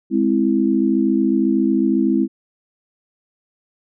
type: chord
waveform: sine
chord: Ab augmented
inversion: none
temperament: equal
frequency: 207.7 / 261.6 / 329.6 Hz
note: Ab3 / C4 / E4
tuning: 0 / 0 / 0 cents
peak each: -19 / -18 / -18 dBFS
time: 0.1-2.28 s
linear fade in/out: 50 ms
effects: none